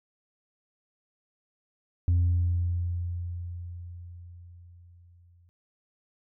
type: tone with exponential decay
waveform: sine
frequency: 87.2 Hz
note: F2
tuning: 2 cents flat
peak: -17 dBFS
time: 2.08-5.49 s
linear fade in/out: 0 ms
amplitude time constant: 740 ms
effects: tanh soft clip ceiling -18 dBFS